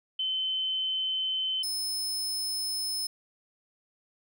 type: tone pair in turn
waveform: sine / sawtooth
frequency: 3064 / 5210 Hz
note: G7 / E8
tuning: -40 / -21 cents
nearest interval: major sixth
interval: 919 cents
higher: second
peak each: -27 dBFS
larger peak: neither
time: 0.19-1.63 / 1.63-3.07 s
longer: neither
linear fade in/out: 5 ms
effects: none